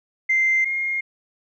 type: tone pair in turn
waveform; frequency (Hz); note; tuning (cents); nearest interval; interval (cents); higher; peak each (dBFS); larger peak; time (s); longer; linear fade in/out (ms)
sine; 2085 / 2134; C7 / C7; -7 / +34; unison; 41; second; -15 / -21; first; 0.29-0.65 / 0.65-1.01; neither; 10
effects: tanh soft clip ceiling -11 dBFS